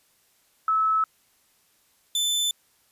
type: tone pair in turn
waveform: sine / sawtooth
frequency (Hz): 1300 / 3525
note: E6 / A7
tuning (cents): -24 / +2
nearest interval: octave + perfect fourth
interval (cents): 1726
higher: second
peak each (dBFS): -19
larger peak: neither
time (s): 0.68-1.04 / 2.15-2.51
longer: neither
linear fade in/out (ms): 2
effects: white hiss -64 dBFS RMS until 2.91 s + resampled to 32000 Hz